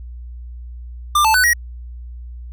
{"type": "tone with pitch steps", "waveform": "square", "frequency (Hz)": [1191, 879, 1500, 1900], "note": ["D6", "A5", "F#6", "A#6"], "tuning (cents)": [24, -2, 23, 33], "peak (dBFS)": -12, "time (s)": [1.15, 1.534], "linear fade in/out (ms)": 5, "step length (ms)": 96, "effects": ["added 60 Hz sine -30 dBFS peak until 2.52 s"]}